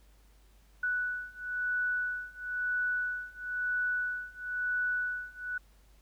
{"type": "beating tone pair", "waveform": "sine", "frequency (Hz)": [1480, 1481], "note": ["F#6", "F#6"], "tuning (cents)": [0, 1], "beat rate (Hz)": 1, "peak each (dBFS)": [-34, -33], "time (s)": [0.83, 5.58], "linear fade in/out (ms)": 5, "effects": ["added 50 Hz sine -58 dBFS peak until 6.01 s", "pink hiss -67 dBFS RMS until 6.01 s"]}